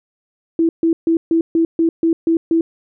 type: tone bursts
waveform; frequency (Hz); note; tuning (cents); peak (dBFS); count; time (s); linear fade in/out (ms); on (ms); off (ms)
sine; 329.6; E4; 0; -11; 9; 0.59-2.61; 2; 100; 140
effects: none